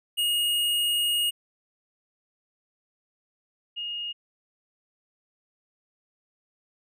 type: tone pair in turn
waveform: square / sine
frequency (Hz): 2866 / 2855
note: F7 / F7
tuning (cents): +44 / +37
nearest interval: unison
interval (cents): 7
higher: first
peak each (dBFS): -23 / -30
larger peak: first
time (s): 0.17-1.31 / 3.76-4.13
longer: first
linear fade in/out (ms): 20
effects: none